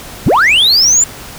sine linear sweep, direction up, 55 to 7290 Hz, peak -3 dBFS, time 0.26-1.04 s, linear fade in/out 5 ms, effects tanh soft clip ceiling -5 dBFS + pink hiss -30 dBFS RMS until 1.38 s

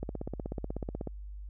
click train, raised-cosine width 2 ms, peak -22 dBFS, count 18, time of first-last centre 0.03-1.073 s, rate 16.3 Hz, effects added 50 Hz sine -40 dBFS peak until 1.49 s

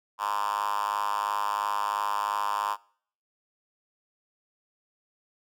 5% pulse tone with high-pass filter, 102.9 Hz, G#2, 16 cents flat, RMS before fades -29 dBFS, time 0.18-2.77 s, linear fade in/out 50 ms, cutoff 1000 Hz, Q 6, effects noise-tail reverb RT60 0.6 s tail -24 dB re dry

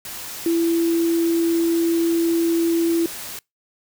sine tone in noise, 334.5 Hz, E4, 25 cents sharp, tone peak -16 dBFS, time 0.46-3.06 s, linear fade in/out 2 ms, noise white, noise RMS -33 dBFS, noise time 0.05-3.39 s, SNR +14 dB, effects noise-tail reverb RT60 0.2 s tail -26 dB re dry

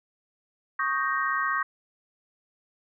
sine chord, Eb dominant seventh, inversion third, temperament equal, 1108.7 / 1244.5 / 1568 / 1864.7 Hz, Db6 / Eb6 / G6 / Bb6, 0 / 0 / 0 / 0 cents, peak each -28 / -31 / -30 / -30 dBFS, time 0.79-1.63 s, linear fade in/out 5 ms, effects none

